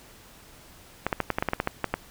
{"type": "clicks", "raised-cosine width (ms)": 0.5, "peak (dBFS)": -9, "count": 12, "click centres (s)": [1.066, 1.128, 1.203, 1.303, 1.385, 1.425, 1.487, 1.534, 1.601, 1.674, 1.843, 1.94], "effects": ["pink hiss -51 dBFS RMS until 2.1 s"]}